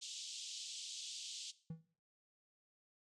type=band-pass noise; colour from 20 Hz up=pink; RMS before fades=-48 dBFS; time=0.01-1.52 s; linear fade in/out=20 ms; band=3000 to 7900 Hz; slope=48 dB/octave
type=tone with exponential decay; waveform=triangle; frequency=161.9 Hz; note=E3; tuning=31 cents flat; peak=-38 dBFS; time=1.7-1.85 s; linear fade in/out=5 ms; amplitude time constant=31 ms
effects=noise-tail reverb RT60 0.5 s tail -18 dB re dry